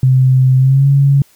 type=tone with pitch glide; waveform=sine; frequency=130 to 139.33 Hz; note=C3 to C#3; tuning=-11 to +9 cents; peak=-6 dBFS; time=0.03-1.22 s; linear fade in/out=2 ms; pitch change=+120 cents; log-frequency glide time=0.58-0.87 s; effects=white hiss -50 dBFS RMS until 1.35 s